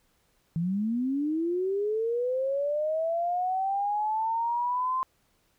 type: linear sweep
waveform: sine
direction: up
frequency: 159.8 to 1046.5 Hz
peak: -25 dBFS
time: 0.56-5.03 s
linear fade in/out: 0 ms
effects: pink hiss -69 dBFS RMS until 5.58 s